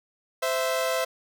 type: tone pair together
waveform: sawtooth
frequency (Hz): 518.5 / 659.3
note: C5 / E5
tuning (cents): -16 / 0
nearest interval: major third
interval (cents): 416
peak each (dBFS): -23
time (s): 0.42-1.05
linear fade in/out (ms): 10
effects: none